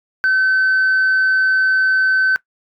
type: tone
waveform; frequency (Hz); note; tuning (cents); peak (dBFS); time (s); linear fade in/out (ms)
sine; 1530; G6; -42; -10; 0.24-2.36; 0
effects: noise-tail reverb RT60 0.1 s tail -20 dB re dry + tanh soft clip ceiling -10 dBFS